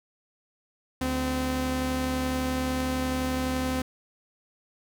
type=tone pair together; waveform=sawtooth; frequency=72.2 / 257.3 Hz; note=D2 / C4; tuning=-29 / -29 cents; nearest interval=octave + minor seventh; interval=2200 cents; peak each=-28 / -23 dBFS; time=1.01-3.82 s; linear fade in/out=5 ms; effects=none